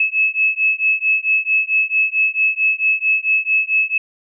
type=beating tone pair; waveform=sine; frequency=2590 / 2594.5 Hz; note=E7 / E7; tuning=-31 / -28 cents; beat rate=4.5 Hz; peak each=-17 dBFS; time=0-3.98 s; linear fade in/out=5 ms; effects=none